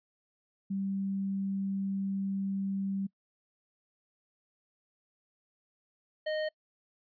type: tone pair in turn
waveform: sine / square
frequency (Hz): 195.2 / 618.4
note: G3 / D#5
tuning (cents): -7 / -11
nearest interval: octave + minor sixth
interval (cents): 1996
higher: second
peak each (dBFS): -30 / -31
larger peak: first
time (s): 0.7-3.07 / 6.26-6.49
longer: first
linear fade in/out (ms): 10
effects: noise-tail reverb RT60 0.1 s tail -25 dB re dry + resampled to 11025 Hz